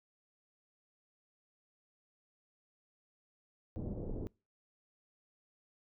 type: low-pass noise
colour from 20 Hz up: pink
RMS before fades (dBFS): -40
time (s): 3.76-4.27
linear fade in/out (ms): 0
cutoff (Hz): 500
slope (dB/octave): 24
effects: noise-tail reverb RT60 0.3 s tail -25 dB re dry